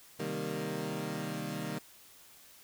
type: chord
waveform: 20% pulse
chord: C minor seventh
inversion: none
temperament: equal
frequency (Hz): 130.81 / 155.56 / 196 / 233.1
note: C3 / Eb3 / G3 / Bb3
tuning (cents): 0 / 0 / 0 / 0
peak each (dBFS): -39 / -34 / -35 / -36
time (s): 0.19-1.79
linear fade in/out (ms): 10
effects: white hiss -57 dBFS RMS until 2.63 s